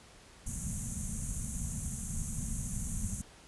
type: band-stop noise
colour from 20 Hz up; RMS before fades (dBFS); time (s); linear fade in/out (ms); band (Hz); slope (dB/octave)
pink; -36; 0.46-3.22; 10; 240 to 6200; 96
effects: pink hiss -56 dBFS RMS until 3.47 s + resampled to 24000 Hz